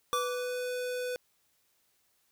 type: tone with exponential decay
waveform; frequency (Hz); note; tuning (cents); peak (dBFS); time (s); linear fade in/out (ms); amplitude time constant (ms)
square; 1161; D6; -20; -27; 0.13-0.69; 0; 120
type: tone with pitch glide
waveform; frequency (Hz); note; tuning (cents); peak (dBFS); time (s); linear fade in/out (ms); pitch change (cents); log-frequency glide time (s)
square; 494.5 to 497.9; B4 to B4; +2 to +14; -33; 0.13-1.16; 0; +12; 0.25-0.57
effects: white hiss -72 dBFS RMS until 2.31 s